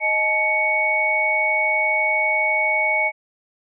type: tone cluster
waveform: sine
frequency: 624 / 859 / 2227 Hz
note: D#5 / A5 / C#7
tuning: +5 / -42 / +7 cents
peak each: -25 / -25 / -18 dBFS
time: 0-3.12 s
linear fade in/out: 50 ms
effects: none